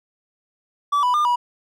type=tone with pitch steps; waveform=triangle; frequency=1153 / 989 / 1204 / 971 Hz; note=D6 / B5 / D6 / B5; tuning=-32 / +2 / +43 / -30 cents; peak=-14 dBFS; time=0.92-1.36 s; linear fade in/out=10 ms; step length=110 ms; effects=none